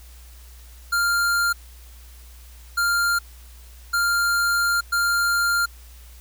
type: tone bursts at uneven times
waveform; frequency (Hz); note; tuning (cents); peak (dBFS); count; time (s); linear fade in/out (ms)
square; 1396.9; F6; 0; -19; 4; 0.92-1.53 / 2.77-3.19 / 3.93-4.81 / 4.92-5.66; 10
effects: added 60 Hz sine -42 dBFS peak until 6.2 s + white hiss -51 dBFS RMS until 6.2 s